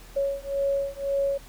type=beating tone pair; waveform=sine; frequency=554.4 / 556.3 Hz; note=C#5 / C#5; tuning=0 / +6 cents; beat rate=1.9 Hz; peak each=-27 dBFS; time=0.16-1.38 s; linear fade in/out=10 ms; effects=added 40 Hz sine -45 dBFS peak until 1.48 s + pink hiss -50 dBFS RMS until 1.48 s